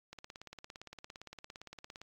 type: click train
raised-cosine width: 0.2 ms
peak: -30 dBFS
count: 34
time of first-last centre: 0.13-2.016 s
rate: 17.5 Hz
effects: AAC 64 kbps